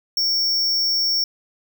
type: tone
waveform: square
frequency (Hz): 5480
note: F8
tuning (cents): -34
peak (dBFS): -18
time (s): 0.17-1.24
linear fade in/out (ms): 2
effects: none